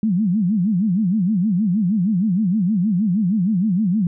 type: tone with vibrato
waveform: sine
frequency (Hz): 196.2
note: G3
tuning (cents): +2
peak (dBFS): -15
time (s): 0.03-4.07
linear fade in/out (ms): 2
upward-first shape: sine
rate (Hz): 6.4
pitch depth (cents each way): 240
effects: none